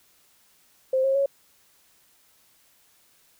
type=tone with pitch steps; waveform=sine; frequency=523.3 / 538.3 / 553.8 Hz; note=C5 / C5 / C#5; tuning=0 / +49 / -2 cents; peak=-19 dBFS; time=0.93-1.26 s; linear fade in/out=5 ms; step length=110 ms; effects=white hiss -61 dBFS RMS until 3.39 s